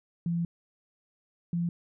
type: tone pair in turn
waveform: sine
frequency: 170 / 171.48 Hz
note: F3 / F3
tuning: -46 / -31 cents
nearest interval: unison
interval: 15 cents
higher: second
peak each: -26 dBFS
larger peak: neither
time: 0.26-0.45 / 1.53-1.69 s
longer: first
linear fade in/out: 2 ms
effects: none